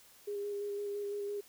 sine tone with vibrato, 407.6 Hz, G#4, 32 cents flat, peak -35 dBFS, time 0.27-1.41 s, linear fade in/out 10 ms, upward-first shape square, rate 5.9 Hz, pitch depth 14 cents each way, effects white hiss -60 dBFS RMS until 1.48 s

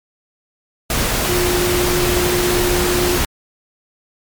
sine tone in noise, 356.5 Hz, F4, 36 cents sharp, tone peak -17 dBFS, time 1.29-3.18 s, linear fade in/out 2 ms, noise pink, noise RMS -18 dBFS, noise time 0.9-3.25 s, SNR -2 dB, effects MP3 96 kbps

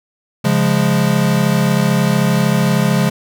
square chord, Db major, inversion none, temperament equal, 138.59 / 174.61 / 207.7 Hz, Db3 / F3 / Ab3, 0 / 0 / 0 cents, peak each -17 dBFS, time 0.44-3.1 s, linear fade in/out 10 ms, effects none

